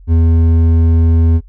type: tone with hard clipping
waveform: sine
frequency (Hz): 82.41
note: E2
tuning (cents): 0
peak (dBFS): -9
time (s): 0.07-1.41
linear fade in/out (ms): 50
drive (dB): 8
effects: noise-tail reverb RT60 0.1 s tail -20 dB re dry + added 44 Hz sine -35 dBFS peak until 1.48 s